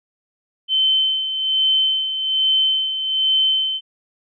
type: tone with tremolo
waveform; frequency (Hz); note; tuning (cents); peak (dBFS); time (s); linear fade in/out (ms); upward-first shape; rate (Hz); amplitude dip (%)
sine; 3077; G7; -33; -13; 0.68-3.81; 50; sine; 1.2; 60
effects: none